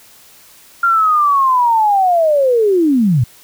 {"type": "linear sweep", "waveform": "sine", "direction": "down", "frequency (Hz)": [1396.9, 107.7], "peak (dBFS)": -9, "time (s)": [0.83, 3.24], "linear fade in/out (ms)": 5, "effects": ["white hiss -44 dBFS RMS until 3.43 s"]}